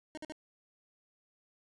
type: tone bursts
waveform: 25% pulse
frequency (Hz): 310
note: D#4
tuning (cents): -6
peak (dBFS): -37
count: 3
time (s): 0.15-0.322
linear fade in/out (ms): 0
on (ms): 24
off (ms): 50
effects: resampled to 22050 Hz